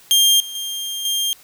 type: tone with level steps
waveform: sawtooth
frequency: 3200 Hz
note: G7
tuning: 35 cents sharp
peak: -8 / -26 / -21 / -15 dBFS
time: 0.11-1.33 s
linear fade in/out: 0 ms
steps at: 0.4 / 0.55 / 1.05 s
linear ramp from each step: 2 ms
effects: white hiss -48 dBFS RMS until 1.43 s